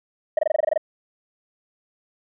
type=tone bursts; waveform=sine; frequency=622.3 Hz; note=D#5; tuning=in tune; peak=-13 dBFS; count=10; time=0.37-0.777 s; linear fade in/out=5 ms; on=20 ms; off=23 ms; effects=tanh soft clip ceiling -14 dBFS

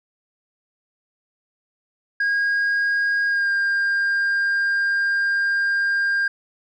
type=tone with pitch glide; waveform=sine; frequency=1633 to 1602.2 Hz; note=G#6 to G6; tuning=-30 to +37 cents; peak=-15 dBFS; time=2.2-6.28 s; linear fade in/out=5 ms; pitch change=-33 cents; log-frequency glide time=3.27-3.51 s; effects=tanh soft clip ceiling -17 dBFS

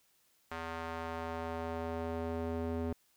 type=tone with band-pass filter sweep; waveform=square; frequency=82.41 Hz; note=E2; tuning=in tune; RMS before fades=-38 dBFS; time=0.51-2.93 s; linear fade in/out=5 ms; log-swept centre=1300 to 340 Hz; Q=0.99; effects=white hiss -71 dBFS RMS until 3.16 s

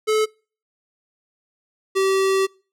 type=tone pair in turn; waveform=square; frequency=432.5 / 385.3 Hz; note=A4 / G4; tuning=-30 / -30 cents; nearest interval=major second; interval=200 cents; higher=first; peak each=-17 dBFS; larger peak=neither; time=0.07-0.26 / 1.95-2.47 s; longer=second; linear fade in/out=20 ms; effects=noise-tail reverb RT60 0.4 s tail -26 dB re dry + low-pass 11000 Hz 12 dB/octave

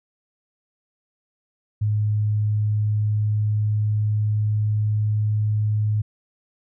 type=tone with pitch glide; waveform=sine; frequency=105.7 to 106.37 Hz; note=G#2 to G#2; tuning=+31 to +42 cents; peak=-18 dBFS; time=1.81-6.02 s; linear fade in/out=10 ms; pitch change=+11 cents; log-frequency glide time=2.2-5.26 s; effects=none

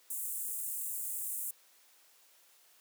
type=high-pass noise; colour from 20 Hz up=pink; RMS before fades=-38 dBFS; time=0.1-1.51 s; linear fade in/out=5 ms; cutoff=7900 Hz; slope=48 dB/octave; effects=white hiss -64 dBFS RMS until 2.8 s + high-pass 400 Hz 12 dB/octave

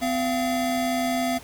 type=tone pair together; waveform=square; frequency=254.4 / 686.1 Hz; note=C4 / F5; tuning=-48 / -31 cents; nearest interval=octave + perfect fourth; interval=1717 cents; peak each=-26 dBFS; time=0.01-1.39 s; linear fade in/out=20 ms; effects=pink hiss -45 dBFS RMS until 1.43 s

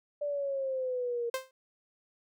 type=exponential sweep; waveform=sine; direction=down; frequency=587.3 to 466.2 Hz; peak=-30 dBFS; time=0.21-1.3 s; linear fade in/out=10 ms
type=tone with exponential decay; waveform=sawtooth; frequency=523.3 Hz; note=C5; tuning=in tune; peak=-24 dBFS; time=1.34-1.51 s; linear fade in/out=2 ms; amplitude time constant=36 ms
effects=none

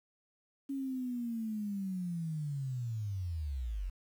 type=linear sweep; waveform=sine; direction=down; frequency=277.5 to 42.13 Hz; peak=-34 dBFS; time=0.69-3.9 s; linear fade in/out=10 ms; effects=10-bit

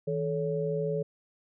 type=tone cluster; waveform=sine; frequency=161 / 435 / 561 Hz; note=E3 / A4 / C#5; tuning=-41 / -20 / +21 cents; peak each=-32 / -30 / -34 dBFS; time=0.07-1.03 s; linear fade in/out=10 ms; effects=none

